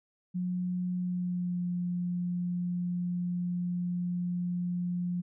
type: tone with pitch glide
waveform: sine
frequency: 180.2 to 177 Hz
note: F#3 to F3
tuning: -45 to +23 cents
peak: -29 dBFS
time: 0.34-5.22 s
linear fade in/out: 20 ms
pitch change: -32 cents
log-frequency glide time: 0.97-1.64 s
effects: none